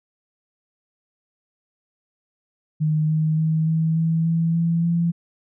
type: tone with pitch steps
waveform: sine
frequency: 154.5 / 156.57 / 158.66 / 160.78 / 162.93 / 165.11 / 167.32 / 169.56 Hz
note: D#3 / D#3 / D#3 / E3 / E3 / E3 / E3 / E3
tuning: -12 / +11 / +34 / -43 / -20 / +3 / +26 / +49 cents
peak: -17 dBFS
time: 2.8-5.12 s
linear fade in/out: 20 ms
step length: 290 ms
effects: none